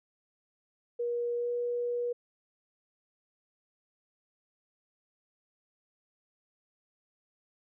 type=tone with pitch glide; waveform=sine; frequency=477.6 to 482.3 Hz; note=A#4 to B4; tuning=+42 to -41 cents; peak=-29 dBFS; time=0.99-2.13 s; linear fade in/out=10 ms; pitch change=+17 cents; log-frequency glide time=1.36-1.5 s; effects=none